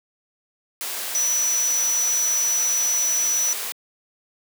sine tone in noise, 5920 Hz, F#8, in tune, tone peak -19 dBFS, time 1.15-3.53 s, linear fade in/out 0 ms, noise white, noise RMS -29 dBFS, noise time 0.81-3.72 s, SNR +7 dB, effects high-pass 400 Hz 12 dB/octave

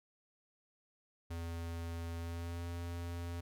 square tone with pitch glide, 84 to 85.86 Hz, E2 to F2, +33 to -29 cents, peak -40 dBFS, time 1.3-3.41 s, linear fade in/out 10 ms, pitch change +38 cents, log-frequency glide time 2.17-2.68 s, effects none

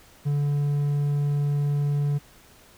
triangle tone, 144.5 Hz, D3, 28 cents flat, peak -19 dBFS, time 0.25-2.19 s, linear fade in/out 20 ms, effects pink hiss -53 dBFS RMS until 2.77 s

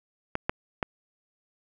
clicks, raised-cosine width 0.5 ms, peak -12 / -9 / -11 dBFS, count 3, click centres 0.354 / 0.495 / 0.828 s, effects none

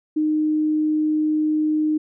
sine tone, 307.4 Hz, D#4, 21 cents flat, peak -17 dBFS, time 0.16-1.98 s, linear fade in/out 10 ms, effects none

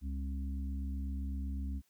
harmonic tone, 67.9 Hz, C#2, 35 cents flat, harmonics 1 / 3 / 4, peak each -35 / -45 / -47 dBFS, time 0.01-1.82 s, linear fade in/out 50 ms, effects white hiss -74 dBFS RMS until 1.89 s

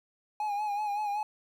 triangle tone with vibrato, 830.6 Hz, G#5, in tune, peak -27 dBFS, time 0.4-1.23 s, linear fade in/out 2 ms, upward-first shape sine, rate 5.3 Hz, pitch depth 51 cents each way, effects 10-bit

